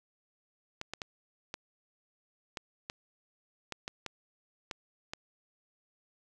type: clicks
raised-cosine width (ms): 0.2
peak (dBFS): -20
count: 11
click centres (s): 0.814 / 0.936 / 1.018 / 1.541 / 2.572 / 2.899 / 3.723 / 3.879 / 4.063 / 4.712 / 5.135
effects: none